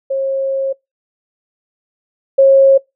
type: tone pair in turn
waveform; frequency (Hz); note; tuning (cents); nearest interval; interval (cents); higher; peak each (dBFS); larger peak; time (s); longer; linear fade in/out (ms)
sine; 540 / 542.2; C#5 / C#5; -45 / -38; unison; 7; second; -14 / -4; second; 0.1-0.73 / 2.38-2.78; first; 10
effects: noise-tail reverb RT60 0.2 s tail -26 dB re dry